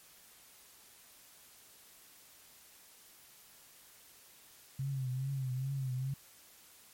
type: tone with vibrato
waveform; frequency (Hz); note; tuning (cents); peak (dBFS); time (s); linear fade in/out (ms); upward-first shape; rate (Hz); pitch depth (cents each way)
sine; 132.5; C3; +22; -33; 4.79-6.14; 5; triangle; 2.4; 88
effects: white hiss -59 dBFS RMS until 6.93 s + MP3 64 kbps